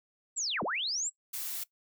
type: linear two-way sweep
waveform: sine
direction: down then up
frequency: 7902 to 148.2 to 7902 Hz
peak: -30 dBFS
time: 0.36-1.1 s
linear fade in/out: 20 ms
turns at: 0.63 s
type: noise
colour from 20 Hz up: blue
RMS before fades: -37 dBFS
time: 1.33-1.64 s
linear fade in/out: 10 ms
effects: noise-tail reverb RT60 0.1 s tail -20 dB re dry